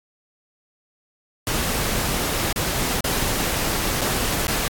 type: noise with dropouts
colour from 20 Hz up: pink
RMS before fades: -23 dBFS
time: 1.47-4.68 s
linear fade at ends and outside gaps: 1 ms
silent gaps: 2.527-2.56 / 3.007-3.042 / 4.011-4.015 / 4.47-4.48 s
effects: AAC 64 kbps